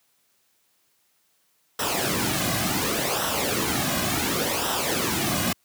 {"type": "noise with flanger", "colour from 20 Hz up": "pink", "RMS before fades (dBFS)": -25, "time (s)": [1.79, 5.53], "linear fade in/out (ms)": 5, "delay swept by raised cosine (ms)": [0.44, 2.24], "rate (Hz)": 0.69, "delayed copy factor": -0.65, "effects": ["white hiss -67 dBFS RMS until 5.64 s", "high-pass 80 Hz 12 dB/octave"]}